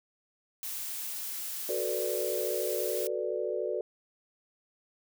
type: noise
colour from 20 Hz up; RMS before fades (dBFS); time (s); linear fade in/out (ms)
blue; -37; 0.63-3.07; 0
type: chord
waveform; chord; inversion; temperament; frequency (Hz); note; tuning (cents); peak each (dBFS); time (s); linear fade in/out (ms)
sine; B minor seventh; second; equal; 370 / 440 / 493.9 / 587.3; F#4 / A4 / B4 / D5; 0 / 0 / 0 / 0; -35; 1.69-3.81; 2
effects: none